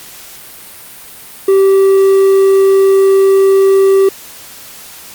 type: tone with quantisation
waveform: triangle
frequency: 388.4 Hz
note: G4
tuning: 16 cents flat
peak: -3 dBFS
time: 1.48-4.09 s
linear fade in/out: 5 ms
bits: 5
effects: white hiss -33 dBFS RMS until 5.14 s + Opus 48 kbps